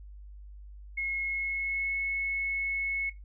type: tone with pitch glide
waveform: sine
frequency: 2169 to 2194 Hz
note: C#7 to C#7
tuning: -38 to -18 cents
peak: -29 dBFS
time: 0.97-3.1 s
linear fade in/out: 10 ms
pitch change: +20 cents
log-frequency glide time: 1.23-1.96 s
effects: noise-tail reverb RT60 0.2 s tail -17 dB re dry + added 50 Hz sine -44 dBFS peak until 3.24 s